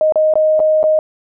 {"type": "tone with dropouts", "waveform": "sine", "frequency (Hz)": 622.3, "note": "D#5", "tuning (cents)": 0, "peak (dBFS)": -9, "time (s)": [0.01, 0.99], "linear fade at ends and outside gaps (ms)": 1, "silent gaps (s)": [[0.123, 0.157], [0.338, 0.355], [0.594, 0.601], [0.83, 0.839]], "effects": []}